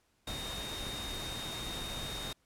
sine tone in noise, 3700 Hz, A#7, 14 cents flat, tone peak -41 dBFS, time 0.27-2.33 s, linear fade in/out 5 ms, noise pink, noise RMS -41 dBFS, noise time 0.27-2.33 s, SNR -3 dB, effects pink hiss -73 dBFS RMS until 2.45 s + low-pass 12000 Hz 12 dB/octave

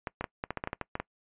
clicks, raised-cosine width 0.5 ms, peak -17 dBFS, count 12, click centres 0.072 / 0.21 / 0.242 / 0.439 / 0.506 / 0.573 / 0.639 / 0.674 / 0.731 / 0.813 / 0.954 / 1 s, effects noise-tail reverb RT60 0.1 s tail -23 dB re dry + resampled to 8000 Hz

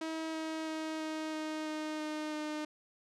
sawtooth tone with pitch steps, 320.5 / 318.1 / 315.7 / 313.4 / 311 / 308.7 / 306.4 / 304.1 Hz, E4 / D#4 / D#4 / D#4 / D#4 / D#4 / D#4 / D#4, -49 / +38 / +25 / +13 / -1 / -14 / -27 / -40 cents, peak -32 dBFS, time 0.01-2.65 s, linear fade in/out 5 ms, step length 330 ms, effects low-pass 7000 Hz 12 dB/octave

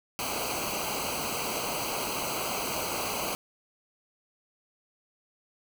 pink noise with comb filter, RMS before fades -32 dBFS, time 0.19-3.35 s, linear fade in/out 0 ms, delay 0.56 ms, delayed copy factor -0.9, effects none

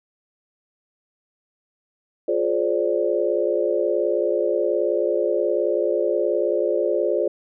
sine chord, D half-diminished seventh, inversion first, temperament just, 352.4 / 422.9 / 528.6 / 587.3 Hz, F4 / Ab4 / C5 / D5, +16 / +31 / +18 / 0 cents, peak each -24 dBFS, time 2.28-7.28 s, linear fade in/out 5 ms, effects none

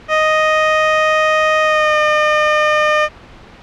15% pulse tone with pitch glide, 622.3 to 606.7 Hz, D#5 to D#5, 0 to -44 cents, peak -4 dBFS, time 0.08-3.09 s, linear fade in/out 50 ms, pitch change -44 cents, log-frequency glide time 1.62-1.99 s, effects pink hiss -39 dBFS RMS until 3.62 s + low-pass 3000 Hz 12 dB/octave

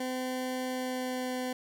20% pulse tone with pitch glide, 255.8 to 253.6 Hz, C4 to B3, -39 to +46 cents, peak -27 dBFS, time 0-1.53 s, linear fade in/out 5 ms, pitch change -15 cents, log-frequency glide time 0.67-1.35 s, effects none

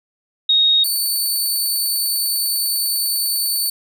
sine / 15% pulse tone pair in turn, 3742 / 4510 Hz, A#7 / C#8, +6 / +29 cents, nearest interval minor third, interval 323 cents, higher second, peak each -11 dBFS, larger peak neither, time 0.49-0.84 / 0.84-3.7 s, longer second, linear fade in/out 5 ms, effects none

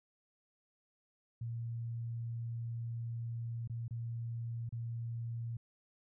sine tone with dropouts, 116.4 Hz, A#2, 2 cents flat, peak -37 dBFS, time 1.41-5.57 s, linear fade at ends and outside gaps 5 ms, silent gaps 3.676-3.697 / 3.881-3.908 / 4.692-4.724 s, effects none

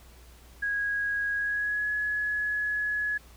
sine tone with pitch glide, 1650 to 1691.5 Hz, G#6 to G#6, -12 to +31 cents, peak -26 dBFS, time 0.62-3.18 s, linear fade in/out 10 ms, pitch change +43 cents, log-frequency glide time 1.35-1.9 s, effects added 60 Hz sine -51 dBFS peak until 3.36 s + pink hiss -56 dBFS RMS until 3.36 s

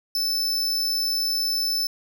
45% pulse tone, 5274 Hz, E8, in tune, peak -22 dBFS, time 0.15-1.87 s, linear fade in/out 2 ms, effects none

